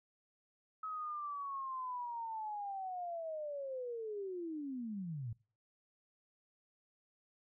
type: linear sweep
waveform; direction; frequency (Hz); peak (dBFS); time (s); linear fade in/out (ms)
sine; down; 1284 to 105.4; -39; 0.83-5.33; 5
effects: noise-tail reverb RT60 0.4 s tail -23 dB re dry